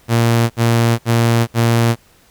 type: tone bursts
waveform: sawtooth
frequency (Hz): 116.54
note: A#2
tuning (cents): 0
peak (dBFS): -7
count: 4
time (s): 0.08-1.958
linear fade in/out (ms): 50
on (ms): 420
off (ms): 66
effects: pink hiss -51 dBFS RMS until 2.3 s